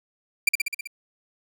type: tone with echo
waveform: 40% pulse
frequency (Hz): 2363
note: D7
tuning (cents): +10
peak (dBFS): -14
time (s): 0.47-0.49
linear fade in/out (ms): 5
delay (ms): 64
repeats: 6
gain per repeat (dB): -3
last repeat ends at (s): 0.874
effects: none